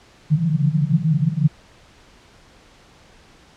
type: band-pass noise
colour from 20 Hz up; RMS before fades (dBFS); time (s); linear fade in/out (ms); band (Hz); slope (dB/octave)
pink; -18; 0.3-1.48; 20; 140 to 170; 96
effects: pink hiss -50 dBFS RMS until 3.56 s + low-pass 6000 Hz 12 dB/octave